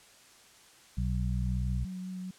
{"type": "harmonic tone", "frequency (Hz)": 61.74, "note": "B1", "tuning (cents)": 0, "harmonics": [1, 2, 3], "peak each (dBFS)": [-30, -33, -35], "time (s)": [0.97, 1.85], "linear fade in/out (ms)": 10}
{"type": "tone with vibrato", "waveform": "sine", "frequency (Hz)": 185, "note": "F#3", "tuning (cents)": 0, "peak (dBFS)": -36, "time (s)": [1.42, 2.31], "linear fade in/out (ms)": 5, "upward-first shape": "triangle", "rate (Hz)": 4.8, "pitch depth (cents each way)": 14}
{"effects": ["white hiss -57 dBFS RMS until 2.38 s", "low-pass 9000 Hz 12 dB/octave"]}